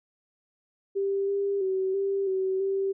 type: tone with pitch steps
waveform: sine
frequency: 394.1 / 398.7 / 379.4 / 393.4 / 379.4 / 389.5 Hz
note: G4 / G4 / F#4 / G4 / F#4 / G4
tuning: +9 / +29 / +43 / +6 / +43 / -11 cents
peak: -24 dBFS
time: 0.95-2.93 s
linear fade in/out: 20 ms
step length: 330 ms
effects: none